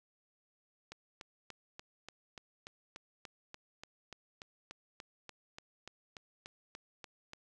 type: click train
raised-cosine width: 0.2 ms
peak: -29 dBFS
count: 23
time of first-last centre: 0.92-7.334 s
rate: 3.43 Hz
effects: none

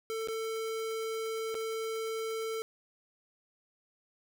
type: tone with dropouts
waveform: square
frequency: 445.7 Hz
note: A4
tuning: 22 cents sharp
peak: -34 dBFS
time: 0.1-2.62 s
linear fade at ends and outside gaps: 0 ms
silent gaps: 0.274-0.285 / 1.544-1.551 s
effects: none

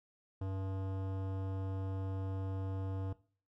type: tone with hard clipping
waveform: sine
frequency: 95.8 Hz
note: G2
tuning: 39 cents flat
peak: -38 dBFS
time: 0.41-3.13 s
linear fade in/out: 5 ms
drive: 17 dB
effects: noise-tail reverb RT60 0.4 s tail -18 dB re dry

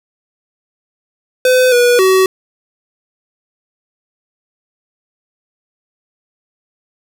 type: tone with pitch steps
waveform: square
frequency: 508 / 485.8 / 377.6 Hz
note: B4 / B4 / F#4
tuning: +49 / -29 / +35 cents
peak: -8 dBFS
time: 1.45-2.26 s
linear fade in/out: 2 ms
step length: 270 ms
effects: none

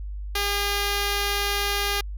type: tone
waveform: 5% pulse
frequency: 405.2 Hz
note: G#4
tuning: 43 cents flat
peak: -12 dBFS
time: 0.35-2.01 s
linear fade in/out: 5 ms
effects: added 50 Hz sine -30 dBFS peak until 2.17 s

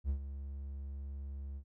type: tone with ADSR envelope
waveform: triangle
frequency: 69.3 Hz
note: C#2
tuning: in tune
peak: -27 dBFS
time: 0.04-1.64 s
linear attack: 54 ms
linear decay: 90 ms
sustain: -11 dB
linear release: 73 ms
effects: none

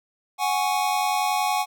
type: chord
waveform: square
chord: F# suspended second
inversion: none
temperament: equal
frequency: 740 / 830.6 / 1108.7 Hz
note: F#5 / G#5 / C#6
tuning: 0 / 0 / 0 cents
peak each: -26 / -25 / -29 dBFS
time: 0.38-1.66 s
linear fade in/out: 50 ms
effects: none

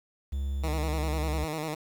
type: tone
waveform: triangle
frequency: 68.6 Hz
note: C#2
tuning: 17 cents flat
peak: -26 dBFS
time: 0.32-1.45 s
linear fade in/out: 10 ms
type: tone with vibrato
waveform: 10% pulse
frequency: 155.56 Hz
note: D#3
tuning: in tune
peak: -23 dBFS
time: 0.63-1.75 s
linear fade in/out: 10 ms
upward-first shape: square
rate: 10 Hz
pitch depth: 52 cents each way
effects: 9-bit

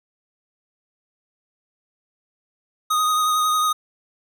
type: tone with vibrato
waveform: square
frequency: 1245 Hz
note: D#6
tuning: 1 cent sharp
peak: -18 dBFS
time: 2.9-3.73 s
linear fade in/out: 10 ms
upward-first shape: sine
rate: 11 Hz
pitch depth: 20 cents each way
effects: none

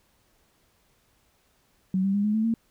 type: tone with pitch steps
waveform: sine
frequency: 188.1 / 195.41 / 203 / 210.9 / 219.1 / 227.6 Hz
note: F#3 / G3 / G#3 / G#3 / A3 / A#3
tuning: +29 / -5 / -39 / +27 / -7 / -41 cents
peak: -21 dBFS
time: 1.94-2.54 s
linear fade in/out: 2 ms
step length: 100 ms
effects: pink hiss -66 dBFS RMS until 2.7 s

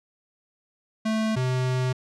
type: tone pair in turn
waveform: square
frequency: 219.4 / 127.96 Hz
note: A3 / C3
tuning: -5 / -38 cents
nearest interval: major sixth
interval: 933 cents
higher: first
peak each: -23 dBFS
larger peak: neither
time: 1.05-1.36 / 1.36-1.93 s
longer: second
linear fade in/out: 10 ms
effects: low-pass 7000 Hz 12 dB/octave

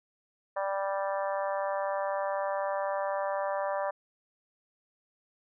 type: harmonic tone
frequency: 196 Hz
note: G3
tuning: in tune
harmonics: 3 / 4 / 5 / 6 / 7 / 8 / 9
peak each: -31 / -36 / -36 / -39 / -47 / -45 / -44 dBFS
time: 0.56-3.91 s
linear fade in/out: 10 ms
effects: none

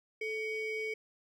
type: ring-modulated tone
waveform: triangle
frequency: 1342 Hz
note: E6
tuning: 31 cents sharp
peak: -29 dBFS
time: 0.21-0.94 s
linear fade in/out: 5 ms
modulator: 906 Hz
effects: none

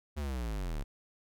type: linear sweep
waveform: square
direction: down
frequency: 76.2 to 32.7 Hz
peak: -34 dBFS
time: 0.16-0.84 s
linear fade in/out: 20 ms
effects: none

